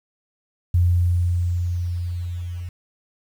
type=tone with level ramp; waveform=sine; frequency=87.8 Hz; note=F2; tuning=10 cents sharp; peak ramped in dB=-13 to -28 dBFS; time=0.74-2.69 s; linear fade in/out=5 ms; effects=8-bit